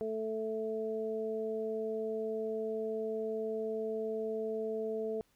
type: harmonic tone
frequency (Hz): 220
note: A3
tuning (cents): 0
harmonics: 1 / 2 / 3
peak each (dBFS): -42 / -34 / -42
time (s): 0.01-5.21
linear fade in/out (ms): 0
effects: pink hiss -72 dBFS RMS until 5.35 s